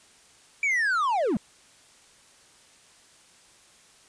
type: linear sweep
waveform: triangle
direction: down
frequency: 2349 to 173 Hz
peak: -20 dBFS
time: 0.63-1.37 s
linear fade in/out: 2 ms
effects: white hiss -56 dBFS RMS until 4.08 s + resampled to 22050 Hz